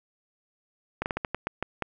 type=slowing click train; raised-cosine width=0.5 ms; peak=-13 dBFS; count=9; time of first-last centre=1.02-1.823 s; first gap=39 ms; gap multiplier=1.26; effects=none